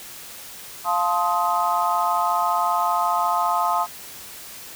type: chord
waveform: sine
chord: F dominant seventh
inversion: none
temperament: just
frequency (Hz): 698.5 / 873.1 / 1047.7 / 1257.2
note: F5 / A5 / C6 / Eb6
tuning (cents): 0 / -14 / +2 / +18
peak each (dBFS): -24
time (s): 0.84-3.87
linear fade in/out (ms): 50
effects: white hiss -39 dBFS RMS until 4.75 s